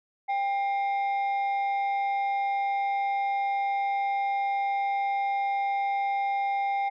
sine tone pair together, 794 / 2117 Hz, G5 / C7, +22 / +20 cents, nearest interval octave + perfect fourth, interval 1698 cents, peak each -23 / -33 dBFS, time 0.28-6.9 s, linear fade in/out 20 ms, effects tanh soft clip ceiling -22 dBFS

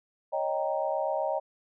sine chord, Eb dominant seventh, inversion third, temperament equal, 554.4 / 622.3 / 784 / 932.3 Hz, Db5 / Eb5 / G5 / Bb5, 0 / 0 / 0 / 0 cents, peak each -32 / -30 / -33 / -35 dBFS, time 0.32-1.4 s, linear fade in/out 20 ms, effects none

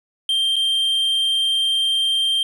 triangle tone with dropouts, 3165 Hz, G7, 16 cents sharp, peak -15 dBFS, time 0.29-2.43 s, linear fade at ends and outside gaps 2 ms, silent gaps 0.559-0.564 s, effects none

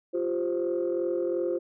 sine chord, F suspended second, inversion none, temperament equal, 349.2 / 392 / 523.3 Hz, F4 / G4 / C5, 0 / 0 / 0 cents, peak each -27 / -32 / -29 dBFS, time 0.13-1.59 s, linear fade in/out 20 ms, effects tanh soft clip ceiling -19 dBFS

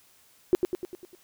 sine tone with echo, 361 Hz, F#4, 43 cents flat, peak -15 dBFS, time 0.53-0.55 s, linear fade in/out 0 ms, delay 100 ms, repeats 6, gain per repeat -5 dB, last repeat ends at 1.15 s, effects white hiss -60 dBFS RMS until 1.23 s

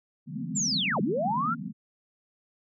white band-pass noise, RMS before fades -34 dBFS, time 0.26-1.73 s, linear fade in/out 50 ms, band 140 to 260 Hz, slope 96 dB/octave
sine linear two-way sweep, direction down then up, 7560 to 152.3 to 1428 Hz, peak -25 dBFS, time 0.55-1.55 s, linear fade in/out 20 ms, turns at 1.01 s
effects none

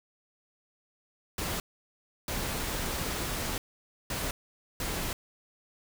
pink noise bursts at uneven times, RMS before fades -33 dBFS, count 4, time 1.38-1.6 / 2.28-3.58 / 4.1-4.31 / 4.8-5.13 s, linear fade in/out 2 ms, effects none

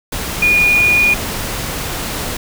sine tone in noise, 2443 Hz, D#7, 32 cents flat, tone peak -9 dBFS, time 0.42-1.14 s, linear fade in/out 5 ms, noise pink, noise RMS -22 dBFS, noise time 0.12-2.37 s, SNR +10 dB, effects none

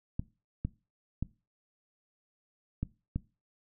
clicks, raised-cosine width 5 ms, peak -19 dBFS, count 5, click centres 0.195 / 0.65 / 1.226 / 2.83 / 3.16 s, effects noise-tail reverb RT60 0.3 s tail -20 dB re dry

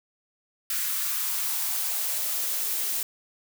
blue noise with high-pass filter sweep, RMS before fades -28 dBFS, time 0.7-3.03 s, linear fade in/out 2 ms, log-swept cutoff 1500 to 320 Hz, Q 2.1, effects none

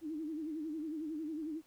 sine tone with vibrato, 311.1 Hz, D#4, in tune, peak -37 dBFS, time 0.01-1.62 s, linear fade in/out 50 ms, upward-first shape sine, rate 11 Hz, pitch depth 98 cents each way, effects pink hiss -68 dBFS RMS until 1.66 s

